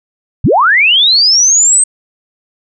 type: linear sweep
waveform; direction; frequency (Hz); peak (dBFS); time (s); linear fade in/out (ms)
sine; up; 57.9 to 8372; -5; 0.44-1.84; 5
effects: none